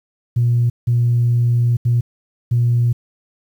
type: tone bursts at uneven times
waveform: sine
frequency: 119.6 Hz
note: A#2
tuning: 45 cents sharp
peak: -11 dBFS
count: 4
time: 0.36-0.7 / 0.87-1.77 / 1.85-2.01 / 2.51-2.93 s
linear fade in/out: 10 ms
effects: tanh soft clip ceiling -8 dBFS + 8-bit